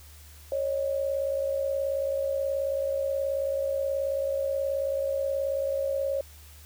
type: tone pair together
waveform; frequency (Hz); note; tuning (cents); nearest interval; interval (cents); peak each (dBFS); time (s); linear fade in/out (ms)
sine; 549 / 607.6; C#5 / D#5; -17 / -41; major second; 176; -26 / -33; 0.52-6.21; 2
effects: added 75 Hz sine -48 dBFS peak until 6.65 s + white hiss -53 dBFS RMS until 6.65 s